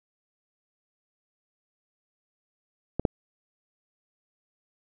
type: clicks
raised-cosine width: 2 ms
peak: -13 / -7 dBFS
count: 2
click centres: 2.996 / 3.052 s
effects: none